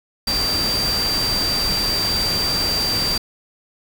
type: tone in noise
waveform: sine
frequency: 4699 Hz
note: D8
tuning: in tune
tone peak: -19 dBFS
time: 0.27-3.18 s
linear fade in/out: 5 ms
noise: pink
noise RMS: -25 dBFS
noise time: 0.27-3.18 s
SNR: +3 dB
effects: none